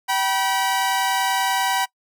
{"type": "tone pair together", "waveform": "sawtooth", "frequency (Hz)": [770, 970.1], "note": ["G5", "B5"], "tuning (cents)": [-31, -31], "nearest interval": "major third", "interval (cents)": 400, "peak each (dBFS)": -18, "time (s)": [0.08, 1.86], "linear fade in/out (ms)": 20, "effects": ["noise-tail reverb RT60 0.1 s tail -24 dB re dry"]}